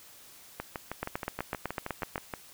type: two click trains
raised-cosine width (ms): 0.5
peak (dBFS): -16 / -19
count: 10 / 12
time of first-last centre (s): 1.03-2.158 / 0.6-2.338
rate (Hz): 7.98 / 6.33
effects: white hiss -53 dBFS RMS until 2.53 s